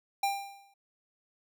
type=tone with exponential decay; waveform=square; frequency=795 Hz; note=G5; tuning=24 cents sharp; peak=-25 dBFS; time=0.23-0.74 s; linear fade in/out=5 ms; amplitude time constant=110 ms; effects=none